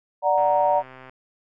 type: chord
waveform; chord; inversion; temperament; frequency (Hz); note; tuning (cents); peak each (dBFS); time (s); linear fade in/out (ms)
sine; D augmented; none; equal; 587.3 / 740 / 932.3; D5 / F#5 / A#5; 0 / 0 / 0; -21; 0.22-0.83; 50
type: click train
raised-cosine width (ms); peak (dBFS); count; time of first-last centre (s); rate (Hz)
0.5; -28; 94; 0.38-1.095; 130
effects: none